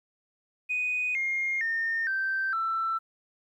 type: tone with pitch steps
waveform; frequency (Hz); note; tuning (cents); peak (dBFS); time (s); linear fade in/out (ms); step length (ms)
sine; 2489 / 2130 / 1822.1 / 1558.9 / 1333.8; D#7 / C7 / A#6 / G6 / E6; 0 / +30 / -40 / -10 / +20; -25; 0.69-2.99; 20; 460
effects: tanh soft clip ceiling -21 dBFS + 11-bit